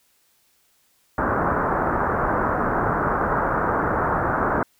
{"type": "low-pass noise", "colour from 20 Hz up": "white", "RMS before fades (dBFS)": -22, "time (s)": [1.18, 4.63], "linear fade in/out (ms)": 2, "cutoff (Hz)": 1500, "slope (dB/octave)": 48, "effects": ["white hiss -63 dBFS RMS until 4.79 s"]}